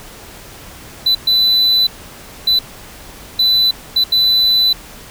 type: tone bursts at uneven times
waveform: triangle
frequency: 3995 Hz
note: B7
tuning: 19 cents sharp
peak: -8 dBFS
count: 6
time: 1.06-1.15 / 1.27-1.87 / 2.47-2.59 / 3.39-3.71 / 3.96-4.04 / 4.12-4.73 s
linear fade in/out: 5 ms
effects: pink hiss -36 dBFS RMS until 5.1 s